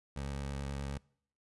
20% pulse tone with vibrato, 69.3 Hz, C#2, in tune, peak -32 dBFS, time 0.16-0.98 s, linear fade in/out 5 ms, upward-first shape sine, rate 9.4 Hz, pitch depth 23 cents each way, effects noise-tail reverb RT60 0.6 s tail -24 dB re dry + resampled to 24000 Hz

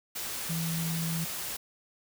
sine tone in noise, 164.81 Hz, E3, in tune, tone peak -30 dBFS, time 0.49-1.25 s, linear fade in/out 10 ms, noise white, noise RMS -36 dBFS, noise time 0.15-1.57 s, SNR +3 dB, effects none

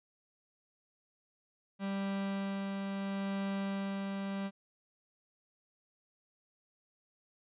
45% pulse tone with tremolo, 196.4 Hz, G3, 4 cents sharp, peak -33 dBFS, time 1.79-4.51 s, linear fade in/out 50 ms, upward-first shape sine, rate 0.74 Hz, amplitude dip 25%, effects resampled to 8000 Hz

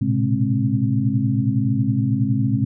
sine tone cluster, 111.7 / 121.2 / 133.4 / 210.2 / 266.8 Hz, A2 / B2 / C3 / G#3 / C4, +27 / -32 / +34 / +21 / +34 cents, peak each -23 dBFS, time 0.01-2.65 s, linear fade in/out 10 ms, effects none

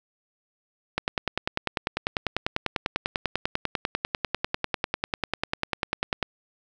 click train, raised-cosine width 0.3 ms, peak -8 dBFS, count 54, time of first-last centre 0.98-6.228 s, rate 10.1 Hz, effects none

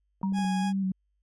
clicks, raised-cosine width 2 ms, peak -35 dBFS, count 4, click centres 0.215 / 0.323 / 0.387 / 0.446 s
sine tone with exponential decay, 944 Hz, A#5, 22 cents sharp, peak -31 dBFS, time 0.23-0.39 s, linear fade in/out 1 ms, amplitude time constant 33 ms
sine tone with vibrato, 191.3 Hz, G3, 42 cents flat, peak -25 dBFS, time 0.23-0.92 s, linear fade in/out 5 ms, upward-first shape square, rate 2.5 Hz, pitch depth 26 cents each way
40% pulse tone, 827 Hz, G#5, 8 cents flat, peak -31 dBFS, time 0.33-0.73 s, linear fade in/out 50 ms
effects added 50 Hz sine -70 dBFS peak until 1.22 s + resampled to 24000 Hz

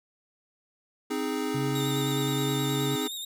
square chord, Ab major, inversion first, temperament equal, 261.6 / 311.1 / 415.3 Hz, C4 / Eb4 / Ab4, 0 / 0 / 0 cents, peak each -33 dBFS, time 1.1-3.08 s, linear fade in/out 10 ms
triangle tone with pitch glide, 136.3 to 137.72 Hz, C#3 to C#3, -29 to -11 cents, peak -27 dBFS, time 1.54-2.96 s, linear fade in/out 10 ms, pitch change +18 cents, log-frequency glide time 1.74-2.71 s
sawtooth tone with vibrato, 3700 Hz, A#7, 14 cents flat, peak -31 dBFS, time 1.75-3.25 s, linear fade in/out 5 ms, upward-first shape square, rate 9.5 Hz, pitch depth 39 cents each way
effects none

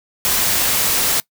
white noise, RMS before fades -17 dBFS, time 0.25-1.2 s, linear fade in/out 0 ms, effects noise-tail reverb RT60 0.1 s tail -22 dB re dry

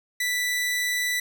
sawtooth tone, 1975.5 Hz, B6, in tune, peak -20 dBFS, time 0.2-1.2 s, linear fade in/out 5 ms, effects none

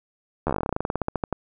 slowing click train, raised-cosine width 1 ms, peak -10 dBFS, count 23, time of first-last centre 0.47-1.327 s, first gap 12 ms, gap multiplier 1.1, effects none

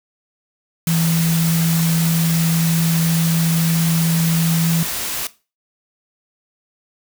sine tone in noise, 164.9 Hz, E3, 1 cent sharp, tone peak -15 dBFS, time 0.87-4.83 s, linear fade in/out 2 ms, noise white, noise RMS -24 dBFS, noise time 0.87-5.27 s, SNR +6 dB, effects noise-tail reverb RT60 0.3 s tail -17 dB re dry

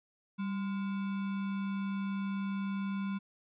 sine tone with sample-and-hold, 196 Hz, G3, in tune, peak -32 dBFS, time 0.38-3.19 s, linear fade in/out 20 ms, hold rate 1225 Hz, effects resampled to 8000 Hz

